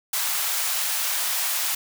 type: high-pass noise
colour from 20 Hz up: white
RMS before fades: -25 dBFS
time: 0.13-1.75 s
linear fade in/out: 5 ms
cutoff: 680 Hz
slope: 24 dB/octave
effects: none